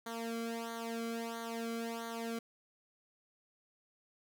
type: tone with flanger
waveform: sawtooth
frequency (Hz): 230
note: A#3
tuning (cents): -23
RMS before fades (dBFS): -40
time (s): 0.06-2.39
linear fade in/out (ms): 5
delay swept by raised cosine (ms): 0.38 to 1.13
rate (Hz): 1.5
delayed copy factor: -0.85
effects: none